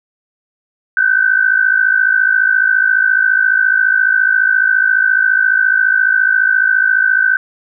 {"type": "tone pair together", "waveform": "sine", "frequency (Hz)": [1500, 1554.5], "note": ["F#6", "G6"], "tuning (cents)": [23, -15], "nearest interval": "minor second", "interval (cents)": 62, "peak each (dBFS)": -12, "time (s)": [0.97, 7.37], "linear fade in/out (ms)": 2, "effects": []}